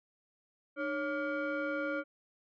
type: tone with frequency modulation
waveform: sine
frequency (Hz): 555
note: C#5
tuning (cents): +2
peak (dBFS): -31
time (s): 0.76-2.04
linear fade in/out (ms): 50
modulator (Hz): 857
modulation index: 1.3
effects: tanh soft clip ceiling -27 dBFS

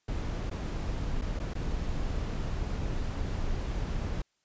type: noise with dropouts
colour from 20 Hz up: brown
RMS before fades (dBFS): -32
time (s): 0.08-4.22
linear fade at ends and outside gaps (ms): 5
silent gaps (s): 0.499-0.512 / 1.214-1.219 / 1.392-1.398 / 1.537-1.551
effects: white hiss -75 dBFS RMS until 4.44 s + resampled to 16000 Hz

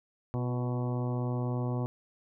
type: harmonic tone with a mistuned harmonic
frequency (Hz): 123.7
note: B2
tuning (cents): +3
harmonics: 1 / 2 / 3 / 4 / 5 / 6 / 7 / 8 / 9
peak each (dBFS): -30 / -36 / -40 / -42 / -44 / -46 / -47 / -48 / -49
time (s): 0.34-1.86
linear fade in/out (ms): 0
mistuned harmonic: 3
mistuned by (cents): -39
effects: none

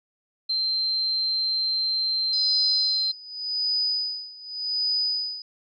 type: tone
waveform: sine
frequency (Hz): 4131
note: C8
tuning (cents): -23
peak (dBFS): -22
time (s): 0.49-3.12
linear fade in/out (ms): 10
type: tone with tremolo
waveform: sine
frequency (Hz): 4978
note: D#8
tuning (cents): 0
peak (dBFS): -21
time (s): 2.33-5.42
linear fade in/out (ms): 2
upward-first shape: sine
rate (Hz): 0.86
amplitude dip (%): 90
effects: none

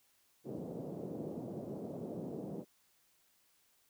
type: band-pass noise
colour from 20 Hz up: pink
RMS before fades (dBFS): -43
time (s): 0.44-2.65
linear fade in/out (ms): 50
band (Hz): 150 to 560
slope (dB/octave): 24
effects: white hiss -72 dBFS RMS until 3.89 s

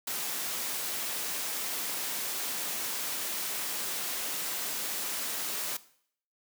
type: noise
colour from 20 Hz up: white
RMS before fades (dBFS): -34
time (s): 0.07-5.77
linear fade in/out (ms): 5
effects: noise-tail reverb RT60 0.6 s tail -17 dB re dry + high-pass 200 Hz 12 dB/octave

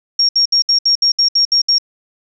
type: tone bursts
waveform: sine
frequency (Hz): 5560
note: F8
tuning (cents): -9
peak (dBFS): -9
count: 10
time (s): 0.19-1.784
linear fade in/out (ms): 5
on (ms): 100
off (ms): 66
effects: none

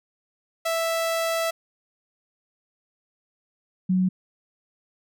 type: tone pair in turn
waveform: sawtooth / sine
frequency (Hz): 659.3 / 185.01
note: E5 / F#3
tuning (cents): 0 / 0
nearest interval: octave + minor seventh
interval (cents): 2200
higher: first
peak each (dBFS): -19 / -18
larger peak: second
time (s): 0.65-1.51 / 3.89-4.09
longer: first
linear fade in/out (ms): 10
effects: none

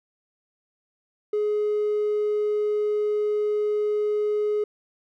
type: tone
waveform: triangle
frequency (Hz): 420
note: G#4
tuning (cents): +19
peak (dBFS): -18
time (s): 1.33-4.64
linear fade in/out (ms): 5
effects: tanh soft clip ceiling -17 dBFS

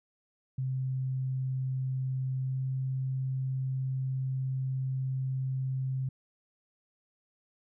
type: tone with pitch glide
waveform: sine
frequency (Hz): 130.81 to 131.64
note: C3 to C3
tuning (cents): 0 to +11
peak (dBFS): -29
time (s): 0.58-6.09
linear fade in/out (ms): 5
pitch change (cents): +11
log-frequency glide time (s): 2.4-2.64
effects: none

